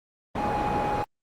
white low-pass noise, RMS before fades -29 dBFS, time 0.35-1.03 s, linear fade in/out 5 ms, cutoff 830 Hz, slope 12 dB/octave
triangle tone, 830.6 Hz, G#5, in tune, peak -25 dBFS, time 0.38-1.04 s, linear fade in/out 0 ms
effects Opus 24 kbps

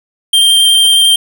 square tone with vibrato, 3167 Hz, G7, 17 cents sharp, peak -6 dBFS, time 0.33-1.16 s, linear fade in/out 5 ms, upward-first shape sine, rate 11 Hz, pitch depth 9 cents each way, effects none

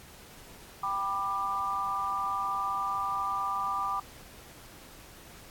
sine chord, G major, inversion none, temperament equal with one note detuned, 784 / 987.8 / 1188.3 Hz, G5 / B5 / D6, 0 / 0 / +20 cents, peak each -36 / -35 / -30 dBFS, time 0.83-4 s, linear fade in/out 5 ms, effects pink hiss -51 dBFS RMS until 5.5 s + AAC 64 kbps

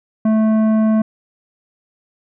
sine tone with tanh clipping, 218.5 Hz, A3, 12 cents flat, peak -13 dBFS, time 0.25-1.02 s, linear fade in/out 5 ms, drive 11 dB, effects none

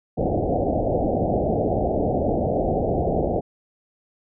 white low-pass noise, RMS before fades -22 dBFS, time 0.17-3.41 s, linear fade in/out 20 ms, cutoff 760 Hz, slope 96 dB/octave, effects none

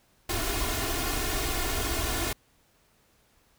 pink noise with comb filter, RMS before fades -29 dBFS, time 0.29-2.33 s, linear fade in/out 5 ms, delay 2.8 ms, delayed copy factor +1, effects pink hiss -65 dBFS RMS until 3.58 s

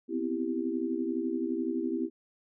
sine chord, C major seventh, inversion third, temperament equal with one note detuned, 249.8 / 261.6 / 329.6 / 392 Hz, B3 / C4 / E4 / G4, +20 / 0 / 0 / 0 cents, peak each -35 / -35 / -32 / -36 dBFS, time 0.08-2.1 s, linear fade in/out 50 ms, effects none

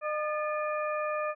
harmonic tone with a mistuned harmonic, 607 Hz, D#5, 43 cents flat, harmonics 1 / 2 / 3 / 4, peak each -31 / -33 / -41 / -41 dBFS, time 0.01-1.35 s, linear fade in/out 50 ms, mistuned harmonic 3, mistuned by -70 cents, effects none

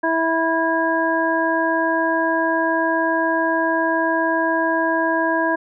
harmonic tone, 327.2 Hz, E4, 13 cents flat, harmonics 1 / 2 / 3 / 5, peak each -22 / -22 / -22 / -22 dBFS, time 0.03-5.56 s, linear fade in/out 10 ms, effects none

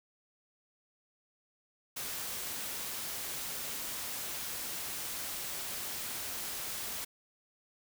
white noise, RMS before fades -39 dBFS, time 1.96-7.05 s, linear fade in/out 10 ms, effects none

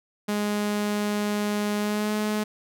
sawtooth tone with pitch glide, 207.7 to 212.1 Hz, G#3 to G#3, 0 to +37 cents, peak -20 dBFS, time 0.28-2.44 s, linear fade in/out 10 ms, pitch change +37 cents, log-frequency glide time 1.78-2.13 s, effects none

